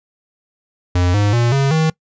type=tone with pitch steps; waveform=square; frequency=89.1 / 102.94 / 118.93 / 137.41 / 158.76 Hz; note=F2 / G#2 / A#2 / C#3 / D#3; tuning=+35 / -15 / +35 / -15 / +35 cents; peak=-13 dBFS; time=0.95-1.9 s; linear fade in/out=5 ms; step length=190 ms; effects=noise-tail reverb RT60 0.1 s tail -23 dB re dry + resampled to 16000 Hz

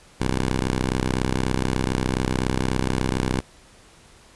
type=ring-modulated tone; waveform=10% pulse; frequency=64 Hz; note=C2; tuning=38 cents flat; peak=-10 dBFS; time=0.2-3.41 s; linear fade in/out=10 ms; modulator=50.4 Hz; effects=pink hiss -51 dBFS RMS until 4.35 s + resampled to 24000 Hz

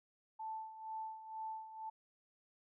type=tone with tremolo; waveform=sine; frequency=880 Hz; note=A5; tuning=in tune; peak=-40 dBFS; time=0.39-1.9 s; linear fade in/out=10 ms; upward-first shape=sine; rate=2.1 Hz; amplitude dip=70%; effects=none

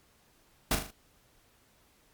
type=noise with echo; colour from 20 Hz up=pink; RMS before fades=-26 dBFS; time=0.71-0.75 s; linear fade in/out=2 ms; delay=39 ms; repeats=4; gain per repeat=-6 dB; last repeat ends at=0.906 s; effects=pink hiss -65 dBFS RMS until 2.13 s + MP3 96 kbps

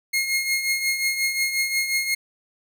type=tone with tremolo; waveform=sawtooth; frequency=2149 Hz; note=C7; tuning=46 cents sharp; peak=-15 dBFS; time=0.13-2.15 s; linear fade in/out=10 ms; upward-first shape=triangle; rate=5.6 Hz; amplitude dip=65%; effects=none

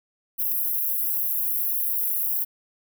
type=high-pass noise; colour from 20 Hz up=white; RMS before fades=-25 dBFS; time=0.38-2.45 s; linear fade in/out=20 ms; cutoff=11000 Hz; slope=96 dB/octave; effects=none

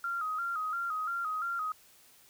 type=tone with vibrato; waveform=sine; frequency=1318.5 Hz; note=E6; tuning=in tune; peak=-31 dBFS; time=0.04-1.72 s; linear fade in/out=2 ms; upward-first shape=square; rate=2.9 Hz; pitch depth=82 cents each way; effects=white hiss -60 dBFS RMS until 2.29 s

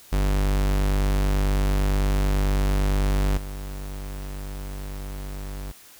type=tone with level steps; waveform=45% pulse; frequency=49 Hz; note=G1; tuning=in tune; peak=-19 / -31 dBFS; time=0.12-5.72 s; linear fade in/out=10 ms; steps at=3.37 s; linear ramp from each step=5 ms; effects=white hiss -49 dBFS RMS until 5.99 s

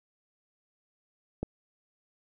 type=click; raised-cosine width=2 ms; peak=-18 dBFS; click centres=1.43 s; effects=none

